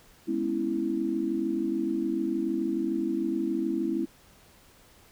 sine chord, C# minor seventh, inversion second, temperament equal with one note detuned, 207.7 / 250.4 / 277.2 / 329.6 Hz, G#3 / B3 / C#4 / E4, 0 / +24 / 0 / 0 cents, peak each -34 / -33 / -33 / -28 dBFS, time 0.27-4.06 s, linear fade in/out 20 ms, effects pink hiss -57 dBFS RMS until 5.11 s

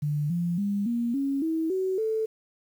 sine tone with pitch steps, 147.8 / 172.75 / 201.9 / 236 / 275.8 / 322.4 / 376.8 / 440.3 Hz, D3 / F3 / G#3 / A#3 / C#4 / E4 / F#4 / A4, +11 / -19 / -49 / +22 / -9 / -38 / +32 / +1 cents, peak -24 dBFS, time 0.02-2.26 s, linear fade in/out 10 ms, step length 280 ms, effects 9-bit

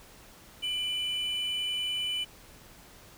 triangle tone pair together, 2376 / 2993 Hz, D7 / F#7, +20 / +19 cents, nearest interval major third, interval 399 cents, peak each -38 / -28 dBFS, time 0.62-2.25 s, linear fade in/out 20 ms, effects pink hiss -53 dBFS RMS until 3.17 s

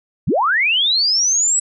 sine linear sweep, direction up, 78.9 to 7940 Hz, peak -13 dBFS, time 0.27-1.6 s, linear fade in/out 10 ms, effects none

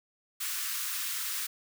white high-pass noise, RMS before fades -34 dBFS, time 0.4-1.47 s, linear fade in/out 10 ms, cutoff 1100 Hz, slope 48 dB/octave, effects none

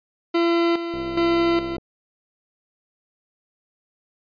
40% pulse tone with tremolo, 339 Hz, E4, 49 cents sharp, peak -16 dBFS, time 0.34-1.77 s, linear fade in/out 10 ms, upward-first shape square, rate 1.2 Hz, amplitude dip 65%
click train, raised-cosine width 2 ms, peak -23 dBFS, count 56, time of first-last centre 0.94-1.782 s, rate 65.3 Hz
effects resampled to 11025 Hz

